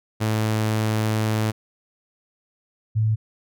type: tone pair in turn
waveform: sawtooth / sine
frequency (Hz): 109 / 109.4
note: A2 / A2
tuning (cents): -16 / -9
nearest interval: unison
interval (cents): 7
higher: second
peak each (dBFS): -16 / -17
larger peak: first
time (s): 0.2-1.52 / 2.95-3.16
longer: first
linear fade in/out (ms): 20
effects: none